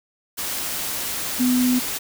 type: tone in noise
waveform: sine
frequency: 250 Hz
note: B3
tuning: 21 cents sharp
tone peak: -16 dBFS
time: 1.39-1.8 s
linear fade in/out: 20 ms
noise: white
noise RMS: -27 dBFS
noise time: 0.37-1.99 s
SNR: +8 dB
effects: none